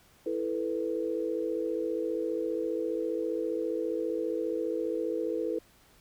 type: chord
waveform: sine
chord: E suspended fourth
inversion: none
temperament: just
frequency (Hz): 329.6 / 439.5 / 494.4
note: E4 / A4 / B4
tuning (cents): 0 / -2 / +2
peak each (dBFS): -33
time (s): 0.26-5.59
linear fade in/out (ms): 5
effects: pink hiss -61 dBFS RMS until 6 s